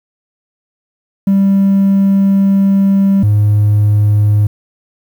triangle tone pair in turn, 196 / 104.37 Hz, G3 / G#2, 0 / +9 cents, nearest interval major seventh, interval 1091 cents, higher first, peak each -4 dBFS, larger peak neither, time 1.27-3.23 / 3.23-4.47 s, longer first, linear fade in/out 5 ms, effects tanh soft clip ceiling -2 dBFS + 7-bit

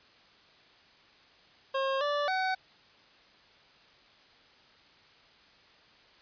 25% pulse tone with pitch steps, 538 / 582 / 753 Hz, C5 / D5 / F#5, +48 / -16 / +30 cents, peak -24 dBFS, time 1.74-2.55 s, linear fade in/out 10 ms, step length 270 ms, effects white hiss -59 dBFS RMS until 6.21 s + resampled to 11025 Hz

